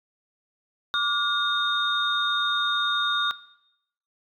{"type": "tone cluster", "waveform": "sine", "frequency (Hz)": [1166, 1426, 3689], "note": ["D6", "F6", "A#7"], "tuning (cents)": [-13, 36, -19], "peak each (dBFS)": [-28, -25, -24], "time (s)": [0.94, 3.31], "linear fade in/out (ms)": 0, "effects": ["noise-tail reverb RT60 0.8 s tail -18 dB re dry", "tanh soft clip ceiling -12 dBFS"]}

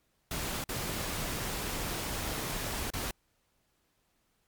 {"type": "noise with dropouts", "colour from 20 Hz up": "pink", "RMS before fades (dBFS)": -35, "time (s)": [0.31, 3.11], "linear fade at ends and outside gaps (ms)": 2, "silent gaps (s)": [[0.64, 0.69], [2.903, 2.936]], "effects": ["pink hiss -74 dBFS RMS until 4.47 s", "MP3 96 kbps"]}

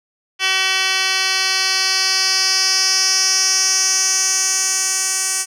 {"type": "tone with band-pass filter sweep", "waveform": "10% pulse", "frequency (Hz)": 380, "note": "F#4", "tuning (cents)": 46, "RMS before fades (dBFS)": -17, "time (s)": [0.39, 5.46], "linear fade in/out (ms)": 50, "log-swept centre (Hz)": [3500, 7700], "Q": 3.8, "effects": []}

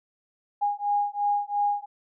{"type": "beating tone pair", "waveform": "sine", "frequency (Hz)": [818, 820.9], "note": ["G#5", "G#5"], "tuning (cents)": [-26, -20], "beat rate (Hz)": 2.9, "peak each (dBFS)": -26, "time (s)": [0.61, 1.86], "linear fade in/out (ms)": 20, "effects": []}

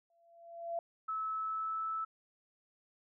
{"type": "tone with exponential growth", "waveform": "sine", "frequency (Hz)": 678, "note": "E5", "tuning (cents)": 49, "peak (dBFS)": -32, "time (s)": [0.1, 0.79], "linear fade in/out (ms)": 2, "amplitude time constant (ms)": 150}
{"type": "tone with pitch glide", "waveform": "sine", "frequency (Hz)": [1300, 1311.3], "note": ["E6", "E6"], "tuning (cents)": [-24, -9], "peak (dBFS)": -34, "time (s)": [1.08, 2.05], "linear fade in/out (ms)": 10, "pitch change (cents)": 15, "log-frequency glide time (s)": [1.32, 1.84]}
{"effects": []}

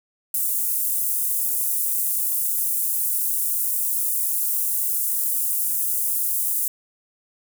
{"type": "high-pass noise", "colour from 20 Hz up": "pink", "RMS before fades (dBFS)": -23, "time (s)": [0.34, 6.68], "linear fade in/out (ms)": 2, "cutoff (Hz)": 10000, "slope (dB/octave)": 24, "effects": []}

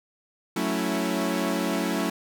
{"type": "chord", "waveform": "sawtooth", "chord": "F# minor seventh", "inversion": "none", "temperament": "equal with one note detuned", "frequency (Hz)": [185, 221, 277.2, 329.6], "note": ["F#3", "A3", "C#4", "E4"], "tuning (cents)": [0, 8, 0, 0], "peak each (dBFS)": -26, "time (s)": [0.56, 2.1], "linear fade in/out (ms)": 5, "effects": []}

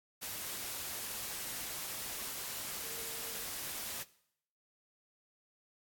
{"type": "tone in noise", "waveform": "sine", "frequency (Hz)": 456.3, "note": "A#4", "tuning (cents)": -37, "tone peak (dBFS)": -52, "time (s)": [2.83, 3.44], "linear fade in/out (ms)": 20, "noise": "white", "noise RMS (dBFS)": -41, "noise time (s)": [0.21, 4.04], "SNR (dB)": -14, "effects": ["noise-tail reverb RT60 0.7 s tail -19 dB re dry", "AAC 64 kbps"]}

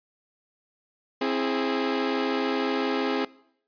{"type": "chord", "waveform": "sawtooth", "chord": "C augmented", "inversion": "none", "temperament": "equal with one note detuned", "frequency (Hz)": [265, 329.6, 415.3], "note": ["C4", "E4", "G#4"], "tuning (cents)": [22, 0, 0], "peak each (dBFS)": [-23, -28, -24], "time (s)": [1.21, 3.25], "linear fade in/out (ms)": 5, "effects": ["noise-tail reverb RT60 0.7 s tail -22 dB re dry", "resampled to 11025 Hz"]}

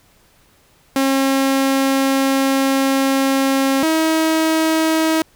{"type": "tone pair in turn", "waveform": "sawtooth", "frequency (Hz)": [270, 319.4], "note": ["C#4", "D#4"], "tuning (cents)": [-45, 45], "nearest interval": "minor third", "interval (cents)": 290, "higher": "second", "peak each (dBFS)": -10, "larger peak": "neither", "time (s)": [[0.96, 3.83], [3.83, 5.22]], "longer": "first", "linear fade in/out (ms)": 2, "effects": ["pink hiss -54 dBFS RMS until 5.35 s"]}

